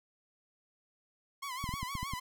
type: tone with vibrato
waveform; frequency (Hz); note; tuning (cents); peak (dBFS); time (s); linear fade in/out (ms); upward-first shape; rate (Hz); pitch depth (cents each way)
sawtooth; 1059; C6; +21; -34; 1.42-2.2; 10; sine; 6.4; 120
type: clicks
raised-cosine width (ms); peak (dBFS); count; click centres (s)
5; -26; 7; 1.641 / 1.691 / 1.739 / 1.83 / 1.953 / 2.03 / 2.136
effects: none